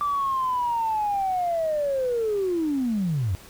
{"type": "linear sweep", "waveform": "sine", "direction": "down", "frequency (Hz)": [1174.7, 83.3], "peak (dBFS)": -21, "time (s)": [0.01, 3.35], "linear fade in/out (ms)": 0, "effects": ["tanh soft clip ceiling -17 dBFS", "pink hiss -47 dBFS RMS until 3.49 s"]}